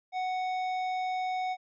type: tone with tanh clipping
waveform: sine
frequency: 741 Hz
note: F#5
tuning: 2 cents sharp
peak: -31 dBFS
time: 0.12-1.57 s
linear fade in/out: 50 ms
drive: 12 dB
effects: resampled to 16000 Hz